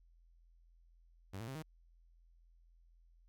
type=tone with pitch steps; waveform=sawtooth; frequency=96.6 / 113.56 / 133.49 / 156.93 Hz; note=G2 / A#2 / C3 / D#3; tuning=-25 / -45 / +35 / +15 cents; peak=-39 dBFS; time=1.33-1.626 s; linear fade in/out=10 ms; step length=74 ms; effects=added 42 Hz sine -63 dBFS peak until 3.28 s

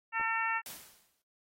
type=harmonic tone; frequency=451.4 Hz; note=A4; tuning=44 cents sharp; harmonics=2 / 3 / 4 / 5 / 6; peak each=-35 / -35 / -34 / -39 / -38 dBFS; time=0.12-0.62 s; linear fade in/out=50 ms
type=clicks; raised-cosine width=1 ms; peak=-33 dBFS; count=2; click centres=0.198 / 0.211 s
type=noise with exponential decay; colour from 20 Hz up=white; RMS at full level=-41 dBFS; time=0.66-1.22 s; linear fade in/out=1 ms; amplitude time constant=120 ms
effects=AAC 48 kbps

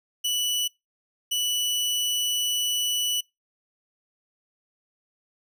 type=tone pair in turn; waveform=sawtooth; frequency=2960 / 2960 Hz; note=F#7 / F#7; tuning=0 / 0 cents; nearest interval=unison; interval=0 cents; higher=neither; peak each=-20 dBFS; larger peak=neither; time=0.24-0.68 / 1.31-3.21 s; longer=second; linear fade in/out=10 ms; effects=noise-tail reverb RT60 0.2 s tail -24 dB re dry

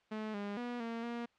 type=tone with pitch steps; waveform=sawtooth; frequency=216.1 / 203.2 / 242.5 / 230.3 / 236.5 Hz; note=A3 / G#3 / B3 / A#3 / A#3; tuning=-31 / -38 / -31 / -21 / +25 cents; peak=-34 dBFS; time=0.11-1.26 s; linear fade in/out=10 ms; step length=230 ms; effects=white hiss -72 dBFS RMS until 1.38 s + low-pass 3000 Hz 12 dB/octave

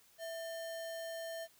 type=tone with sample-and-hold; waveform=sine; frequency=659.3 Hz; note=E5; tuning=in tune; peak=-40 dBFS; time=0.18-1.48 s; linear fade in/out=50 ms; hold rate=2450 Hz; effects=white hiss -66 dBFS RMS until 1.59 s

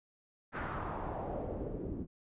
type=noise with low-pass filter sweep; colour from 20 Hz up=pink; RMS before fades=-39 dBFS; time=0.52-2.07 s; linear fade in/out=50 ms; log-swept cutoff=1600 to 290 Hz; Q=2.4; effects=resampled to 8000 Hz

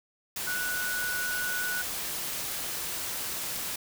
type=tone in noise; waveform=sine; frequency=1474 Hz; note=F#6; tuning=7 cents flat; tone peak=-30 dBFS; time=0.47-1.82 s; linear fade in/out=5 ms; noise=white; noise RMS=-34 dBFS; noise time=0.36-3.76 s; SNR=+1 dB; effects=none

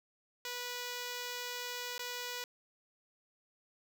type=tone with dropouts; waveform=5% pulse; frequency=489.9 Hz; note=B4; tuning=14 cents flat; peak=-27 dBFS; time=0.45-2.44 s; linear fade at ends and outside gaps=1 ms; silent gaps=1.98-1.993 s; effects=none

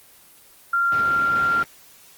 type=tone; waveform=sine; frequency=1385 Hz; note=F6; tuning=15 cents flat; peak=-17 dBFS; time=0.73-1.63 s; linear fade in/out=5 ms
type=band-pass noise; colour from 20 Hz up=pink; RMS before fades=-34 dBFS; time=0.92-1.64 s; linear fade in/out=0 ms; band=110 to 3100 Hz; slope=12 dB/octave
effects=white hiss -50 dBFS RMS until 2.17 s + Opus 24 kbps

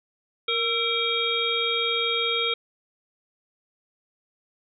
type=harmonic tone with a mistuned harmonic; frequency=466.2 Hz; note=A#4; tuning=in tune; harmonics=1 / 3 / 5 / 7 / 8; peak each=-29 / -31 / -28 / -27 / -29 dBFS; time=0.48-2.54 s; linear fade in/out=5 ms; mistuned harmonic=3; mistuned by=-76 cents; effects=none

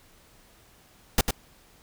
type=noise with echo; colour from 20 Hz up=pink; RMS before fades=-19 dBFS; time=1.18-1.21 s; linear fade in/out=2 ms; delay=99 ms; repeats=1; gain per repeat=-6 dB; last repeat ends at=1.309 s; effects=pink hiss -57 dBFS RMS until 1.82 s

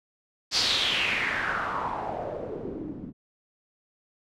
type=noise with low-pass filter sweep; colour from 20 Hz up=white; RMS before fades=-29 dBFS; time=0.51-3.13 s; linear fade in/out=50 ms; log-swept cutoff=5000 to 220 Hz; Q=4.3; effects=none

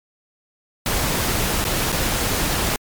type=noise with dropouts; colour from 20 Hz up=pink; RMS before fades=-21 dBFS; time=0.86-2.76 s; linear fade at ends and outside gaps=1 ms; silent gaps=1.642-1.65 / 1.92-1.926 s; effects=MP3 96 kbps

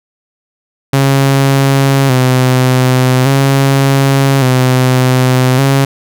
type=tone with vibrato; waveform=sawtooth; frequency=132.4 Hz; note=C3; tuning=21 cents sharp; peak=-3 dBFS; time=0.93-5.85 s; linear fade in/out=5 ms; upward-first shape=square; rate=0.43 Hz; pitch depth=56 cents each way; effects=none

